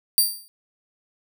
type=tone with exponential decay; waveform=5% pulse; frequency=4699 Hz; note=D8; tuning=in tune; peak=-5 dBFS; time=0.18-0.48 s; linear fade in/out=0 ms; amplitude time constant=65 ms; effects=none